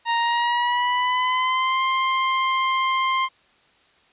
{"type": "tone with pitch glide", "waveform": "sawtooth", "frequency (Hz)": [932.3, 1052.5], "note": ["A#5", "C6"], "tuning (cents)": [0, 10], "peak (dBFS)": -15, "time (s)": [0.05, 3.29], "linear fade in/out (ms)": 50, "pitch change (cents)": 210, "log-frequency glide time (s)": [0.17, 1.81], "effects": ["white hiss -58 dBFS RMS until 4.12 s", "resampled to 8000 Hz"]}